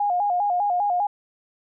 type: tone with vibrato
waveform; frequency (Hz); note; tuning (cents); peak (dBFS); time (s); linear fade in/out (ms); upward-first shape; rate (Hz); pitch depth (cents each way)
sine; 765; G5; -42; -19; 0-1.07; 5; square; 5; 120
effects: none